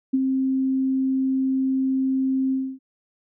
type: tone with ADSR envelope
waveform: sine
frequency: 264.4 Hz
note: C4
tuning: 18 cents sharp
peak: -15 dBFS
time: 0.13-2.79 s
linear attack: 12 ms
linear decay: 32 ms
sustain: -4 dB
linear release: 270 ms
effects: none